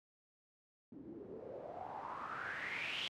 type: noise with low-pass filter sweep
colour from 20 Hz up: white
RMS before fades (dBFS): -45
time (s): 0.92-3.08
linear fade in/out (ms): 2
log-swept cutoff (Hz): 260 to 3200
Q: 5.8
effects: high-pass 80 Hz 12 dB/octave